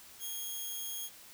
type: tone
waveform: 5% pulse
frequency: 3266 Hz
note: G#7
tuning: 30 cents flat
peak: -29 dBFS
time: 0.19-1.1 s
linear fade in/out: 50 ms
effects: white hiss -54 dBFS RMS until 1.33 s